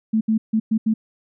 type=tone bursts at uneven times; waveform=sine; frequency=220 Hz; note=A3; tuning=in tune; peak=-15 dBFS; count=5; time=0.13-0.21 / 0.28-0.38 / 0.53-0.6 / 0.71-0.78 / 0.86-0.94 s; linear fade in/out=10 ms; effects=none